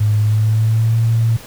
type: tone with pitch glide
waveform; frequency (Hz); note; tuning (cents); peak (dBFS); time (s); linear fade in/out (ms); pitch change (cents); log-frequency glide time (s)
sine; 105.8 to 114.05; G#2 to A#2; +33 to -37; -11; 0-1.37; 10; +130; 0.17-0.98
effects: pink hiss -37 dBFS RMS until 1.46 s